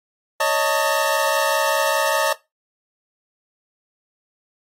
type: tone cluster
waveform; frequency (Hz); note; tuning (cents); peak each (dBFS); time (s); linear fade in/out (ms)
25% pulse; 560 / 625 / 895; C#5 / D#5 / A5; +18 / +8 / +29; -18; 0.4-2.33; 5
effects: noise-tail reverb RT60 0.2 s tail -17 dB re dry + AAC 48 kbps